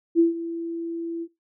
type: tone with ADSR envelope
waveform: sine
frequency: 334.5 Hz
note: E4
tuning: 25 cents sharp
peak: -12 dBFS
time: 0.15-1.28 s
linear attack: 43 ms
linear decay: 140 ms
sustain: -15 dB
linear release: 57 ms
effects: noise-tail reverb RT60 0.2 s tail -19 dB re dry